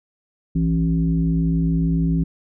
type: tone with frequency modulation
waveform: sine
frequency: 165.9 Hz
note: E3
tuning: 11 cents sharp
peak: -16 dBFS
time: 0.55-2.24 s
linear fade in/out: 10 ms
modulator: 107 Hz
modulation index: 0.84
effects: none